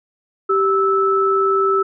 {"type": "tone pair together", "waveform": "sine", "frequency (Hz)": [389.7, 1310.8], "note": ["G4", "E6"], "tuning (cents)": [-10, -10], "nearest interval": "octave + major sixth", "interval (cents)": 2100, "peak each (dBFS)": -16, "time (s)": [0.49, 1.83], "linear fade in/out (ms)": 10, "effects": []}